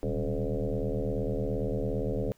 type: tone with frequency modulation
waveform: sine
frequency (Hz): 198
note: G3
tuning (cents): +18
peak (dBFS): -27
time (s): 0.03-2.32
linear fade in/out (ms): 0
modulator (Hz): 77.4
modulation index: 4.7
effects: pink hiss -64 dBFS RMS until 2.37 s